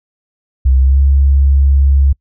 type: tone with pitch glide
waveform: sine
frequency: 65.41 to 68.9 Hz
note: C2 to C#2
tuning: 0 to -10 cents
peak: -6 dBFS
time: 0.65-2.13 s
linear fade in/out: 10 ms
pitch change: +90 cents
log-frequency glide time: 0.8-1 s
effects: noise-tail reverb RT60 0.1 s tail -26 dB re dry